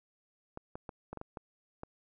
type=clicks; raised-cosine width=1 ms; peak=-27 dBFS; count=8; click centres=0.574 / 0.755 / 0.892 / 1.13 / 1.173 / 1.214 / 1.372 / 1.834 s; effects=none